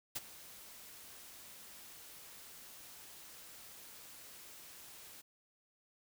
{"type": "noise with ADSR envelope", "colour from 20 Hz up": "white", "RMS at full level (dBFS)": -37, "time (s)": [0.15, 5.22], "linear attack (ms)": 13, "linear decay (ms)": 28, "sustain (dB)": -17, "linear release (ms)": 17, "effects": []}